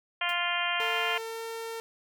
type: harmonic tone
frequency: 349.2 Hz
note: F4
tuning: in tune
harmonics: 2 / 3 / 4 / 5 / 6 / 7 / 8 / 9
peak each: -35 / -35 / -35 / -35 / -35 / -35 / -35 / -35 dBFS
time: 0.21-1.18 s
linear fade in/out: 5 ms
type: noise with exponential decay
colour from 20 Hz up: white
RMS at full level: -44 dBFS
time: 0.29-0.4 s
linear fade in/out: 0 ms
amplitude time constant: 22 ms
type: tone with pitch glide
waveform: sawtooth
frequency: 450 to 454.4 Hz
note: A4 to A#4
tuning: +39 to -44 cents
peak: -31 dBFS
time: 0.8-1.8 s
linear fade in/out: 0 ms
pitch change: +17 cents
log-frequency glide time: 1.15-1.43 s
effects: none